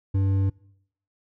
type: tone with hard clipping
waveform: sine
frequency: 97.1 Hz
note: G2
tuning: 16 cents flat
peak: -21 dBFS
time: 0.14-0.5 s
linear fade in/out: 10 ms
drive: 7 dB
effects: noise-tail reverb RT60 0.7 s tail -23 dB re dry